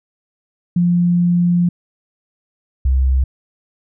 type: tone pair in turn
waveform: sine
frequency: 174.8 / 65.48 Hz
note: F3 / C2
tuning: +2 / +2 cents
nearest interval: octave + perfect fourth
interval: 1700 cents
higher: first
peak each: -11 dBFS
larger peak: neither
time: 0.76-1.69 / 2.85-3.24 s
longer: first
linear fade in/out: 5 ms
effects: none